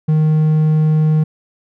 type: tone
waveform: triangle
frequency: 155.2 Hz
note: D#3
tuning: 4 cents flat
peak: -8 dBFS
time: 0.08-1.24 s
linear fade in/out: 10 ms
effects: none